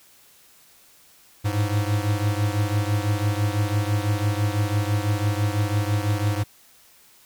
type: beating tone pair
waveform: square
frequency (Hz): 101.9 / 107.9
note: G#2 / A2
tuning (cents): -32 / -33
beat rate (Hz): 6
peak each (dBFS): -23 / -26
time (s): 1.44-6.44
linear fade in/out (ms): 20
effects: white hiss -54 dBFS RMS until 7.25 s